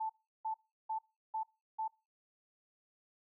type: tone bursts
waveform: sine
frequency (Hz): 880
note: A5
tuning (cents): 0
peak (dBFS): -34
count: 5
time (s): 0-1.88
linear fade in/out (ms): 10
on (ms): 96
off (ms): 350
effects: noise-tail reverb RT60 0.3 s tail -24 dB re dry